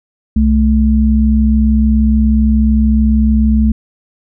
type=tone pair together; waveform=sine; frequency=64.78 / 217.9 Hz; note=C2 / A3; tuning=-17 / -17 cents; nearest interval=octave + major sixth; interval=2100 cents; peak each=-10 dBFS; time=0.36-3.72 s; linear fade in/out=5 ms; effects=none